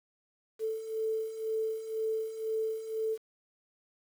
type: beating tone pair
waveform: sine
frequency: 440 / 442 Hz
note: A4 / A4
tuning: 0 / +8 cents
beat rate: 2 Hz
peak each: -37 / -32 dBFS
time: 0.59-3.18 s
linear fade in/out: 50 ms
effects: 9-bit